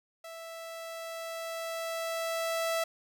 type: tone with level ramp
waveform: sawtooth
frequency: 659.3 Hz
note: E5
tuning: in tune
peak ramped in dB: -39 to -24 dBFS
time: 0.24-2.84 s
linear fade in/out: 5 ms
effects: none